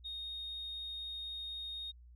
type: tone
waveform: sine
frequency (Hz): 3712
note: A#7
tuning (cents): -8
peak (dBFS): -39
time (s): 0.04-1.92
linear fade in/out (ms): 20
effects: tanh soft clip ceiling -36 dBFS + added 60 Hz sine -54 dBFS peak until 2.15 s